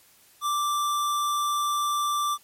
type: tone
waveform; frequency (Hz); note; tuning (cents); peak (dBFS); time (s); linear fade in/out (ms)
square; 1174.7; D6; 0; -24; 0.41-2.38; 50
effects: white hiss -57 dBFS RMS until 2.43 s + MP3 64 kbps